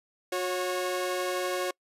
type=tone pair together; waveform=sawtooth; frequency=362.7 / 550 Hz; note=F#4 / C#5; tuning=-34 / -14 cents; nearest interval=perfect fifth; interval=720 cents; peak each=-27 dBFS; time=0.32-1.71 s; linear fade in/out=5 ms; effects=noise-tail reverb RT60 0.1 s tail -26 dB re dry + resampled to 32000 Hz

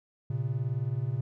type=beating tone pair; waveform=triangle; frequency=116.1 / 135.1 Hz; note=A#2 / C#3; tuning=-7 / -44 cents; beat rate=19 Hz; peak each=-29 dBFS; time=0.3-1.21 s; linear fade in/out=5 ms; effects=none

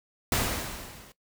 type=noise with level ramp; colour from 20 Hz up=pink; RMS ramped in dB=-24 to -52 dBFS; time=0.32-1.12 s; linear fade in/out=2 ms; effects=noise-tail reverb RT60 0.1 s tail -17 dB re dry

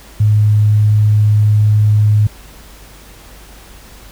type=tone; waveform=sine; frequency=105.7 Hz; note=G#2; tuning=31 cents sharp; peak=-7 dBFS; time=0.2-2.27 s; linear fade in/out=5 ms; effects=added 50 Hz sine -39 dBFS peak until 4.11 s + pink hiss -40 dBFS RMS until 4.11 s

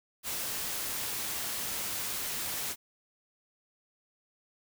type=noise; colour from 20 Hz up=white; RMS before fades=-35 dBFS; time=0.23-2.76 s; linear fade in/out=50 ms; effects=none

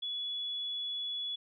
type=tone; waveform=sine; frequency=3403 Hz; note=G#7; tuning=41 cents sharp; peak=-34 dBFS; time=0.02-1.36 s; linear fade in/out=10 ms; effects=none

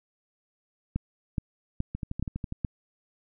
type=two click trains; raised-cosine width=5 ms; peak=-15 / -20 dBFS; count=5 / 8; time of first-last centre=0.96-2.648 / 1.95-2.524 s; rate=2.37 / 12.2 Hz; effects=none

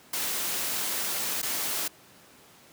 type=noise with dropouts; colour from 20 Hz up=white; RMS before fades=-30 dBFS; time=0.13-1.88 s; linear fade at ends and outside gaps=5 ms; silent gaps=1.418-1.428 s; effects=pink hiss -54 dBFS RMS until 2.72 s + high-pass 150 Hz 12 dB/octave

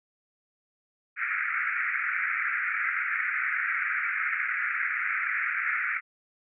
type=band-pass noise; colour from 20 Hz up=white; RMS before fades=-29 dBFS; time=1.16-6.01 s; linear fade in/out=50 ms; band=1300 to 2300 Hz; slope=96 dB/octave; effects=none

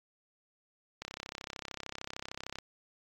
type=click train; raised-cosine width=0.2 ms; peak=-22 dBFS; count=53; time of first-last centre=1.02-2.586 s; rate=33.2 Hz; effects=AAC 64 kbps

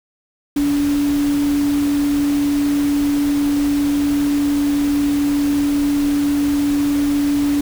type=tone in noise; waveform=sine; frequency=287.4 Hz; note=D4; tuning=37 cents flat; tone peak=-14 dBFS; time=0.56-7.61 s; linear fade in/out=5 ms; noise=pink; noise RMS=-30 dBFS; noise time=0.56-7.61 s; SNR=+13 dB; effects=none

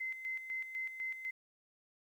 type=tone with tremolo; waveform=sine; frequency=2063 Hz; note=C7; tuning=25 cents flat; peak=-36 dBFS; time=0-1.31 s; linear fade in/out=10 ms; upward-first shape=square; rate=4 Hz; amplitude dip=60%; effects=11-bit

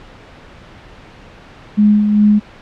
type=tone with tremolo; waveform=sine; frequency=209.1 Hz; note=G#3; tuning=12 cents sharp; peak=-6 dBFS; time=1.77-2.4 s; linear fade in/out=20 ms; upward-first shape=sine; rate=2.5 Hz; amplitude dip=45%; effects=pink hiss -39 dBFS RMS until 2.61 s + low-pass 3000 Hz 12 dB/octave

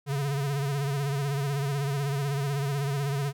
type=tone with vibrato; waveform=square; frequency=140.2 Hz; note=C#3; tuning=20 cents sharp; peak=-27 dBFS; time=0.06-3.33 s; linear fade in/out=50 ms; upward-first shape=sine; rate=16 Hz; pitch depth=64 cents each way; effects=none

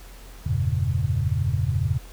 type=chord; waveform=sine; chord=E diminished seventh; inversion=none; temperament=equal with one note detuned; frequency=84.24 / 98 / 116.54 / 138.59 Hz; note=E2 / G2 / Bb2 / Db3; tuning=+38 / 0 / 0 / 0 cents; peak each=-26 dBFS; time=0.46-1.98 s; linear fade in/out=5 ms; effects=added 43 Hz sine -41 dBFS peak until 2.12 s + pink hiss -48 dBFS RMS until 2.12 s

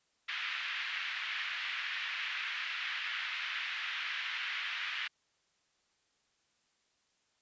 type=band-pass noise; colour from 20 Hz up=pink; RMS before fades=-38 dBFS; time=0.28-5.08 s; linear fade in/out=10 ms; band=1600 to 3200 Hz; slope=24 dB/octave; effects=white hiss -75 dBFS RMS until 7.41 s + resampled to 16000 Hz

